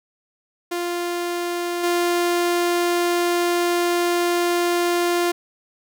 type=tone with level steps; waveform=sawtooth; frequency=348.7 Hz; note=F4; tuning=3 cents flat; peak=-19 / -14 dBFS; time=0.71-5.32 s; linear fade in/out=10 ms; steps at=1.83 s; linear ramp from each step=10 ms; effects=none